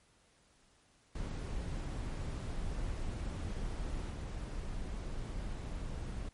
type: noise with level steps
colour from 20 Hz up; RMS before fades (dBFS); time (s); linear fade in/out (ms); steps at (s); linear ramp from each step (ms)
brown; -38 / -40; 1.15-6.29; 5; 4.1; 10
effects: pink hiss -68 dBFS RMS until 6.33 s + MP3 48 kbps